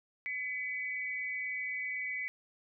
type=tone pair together; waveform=sine; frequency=2011 / 2259 Hz; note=B6 / C#7; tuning=+31 / +32 cents; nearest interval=major second; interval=201 cents; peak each=-37 / -37 dBFS; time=0.26-2.28 s; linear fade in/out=0 ms; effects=none